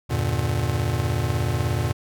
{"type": "chord", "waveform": "square", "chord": "E half-diminished seventh", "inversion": "none", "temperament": "just", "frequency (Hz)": [82.41, 98.89, 118.67, 148.33], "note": ["E2", "G2", "Bb2", "D3"], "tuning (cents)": [0, 16, 31, 18], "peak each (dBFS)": [-28, -29, -25, -31], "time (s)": [0.09, 1.93], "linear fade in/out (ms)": 20, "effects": []}